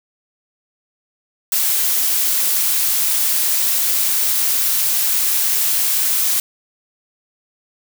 blue noise, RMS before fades -17 dBFS, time 1.52-6.4 s, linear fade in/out 2 ms, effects none

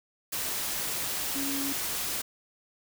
sine tone in noise, 277.2 Hz, C#4, in tune, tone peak -32 dBFS, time 1.35-1.73 s, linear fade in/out 10 ms, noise white, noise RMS -32 dBFS, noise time 0.32-2.22 s, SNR -3 dB, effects none

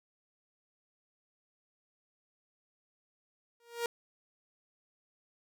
sawtooth tone with exponential growth, 470.5 Hz, A#4, 16 cents sharp, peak -25 dBFS, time 3.6-3.86 s, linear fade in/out 2 ms, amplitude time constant 55 ms, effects none

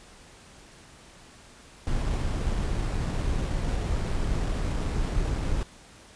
brown noise with sample-and-hold, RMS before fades -27 dBFS, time 1.87-5.63 s, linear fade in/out 0 ms, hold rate 6300 Hz, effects pink hiss -51 dBFS RMS until 6.15 s + resampled to 22050 Hz

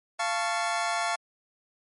25% pulse chord, F augmented, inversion none, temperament equal with one note detuned, 692 / 880 / 1108.7 Hz, F5 / A5 / C#6, -16 / 0 / 0 cents, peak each -25 / -28 / -29 dBFS, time 0.19-1.16 s, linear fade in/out 10 ms, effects MP3 48 kbps

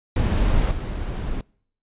brown noise with level steps, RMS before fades -19 / -27 dBFS, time 0.16-1.41 s, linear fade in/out 2 ms, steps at 0.71 s, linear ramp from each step 2 ms, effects noise-tail reverb RT60 0.6 s tail -26 dB re dry + resampled to 8000 Hz

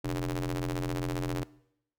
sawtooth ring-modulated tone, 87.4 Hz, F2, 2 cents sharp, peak -23 dBFS, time 0.04-1.44 s, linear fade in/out 10 ms, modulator 211 Hz, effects noise-tail reverb RT60 0.8 s tail -22 dB re dry

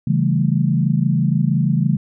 sine chord, A dominant seventh, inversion first, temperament equal, 138.59 / 164.81 / 196 / 220 Hz, C#3 / E3 / G3 / A3, 0 / 0 / 0 / 0 cents, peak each -18 / -18 / -22 / -22 dBFS, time 0.07-1.97 s, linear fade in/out 5 ms, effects none

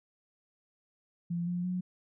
sine tone with pitch steps, 171.9 / 176.63 / 181.49 Hz, F3 / F3 / F#3, -27 / +20 / -33 cents, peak -30 dBFS, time 1.3-1.81 s, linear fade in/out 10 ms, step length 170 ms, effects none

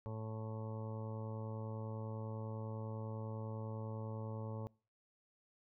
harmonic tone, 110 Hz, A2, in tune, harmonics 1 / 2 / 3 / 4 / 5 / 6 / 7 / 8 / 9 / 10, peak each -42 / -50 / -57 / -51 / -51 / -63 / -64 / -55 / -62 / -59 dBFS, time 0.06-4.67 s, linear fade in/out 0 ms, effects noise-tail reverb RT60 0.4 s tail -25 dB re dry

